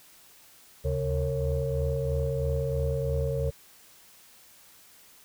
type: tone cluster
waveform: sine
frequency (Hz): 73.5 / 76.5 / 136.8 / 457.1 / 547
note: D2 / D#2 / C#3 / A#4 / C#5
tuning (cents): +2 / -29 / -23 / -34 / -23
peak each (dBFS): -31 / -34 / -29 / -31 / -32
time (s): 0.84-3.51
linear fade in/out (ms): 20
effects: tanh soft clip ceiling -17 dBFS + white hiss -55 dBFS RMS until 5.24 s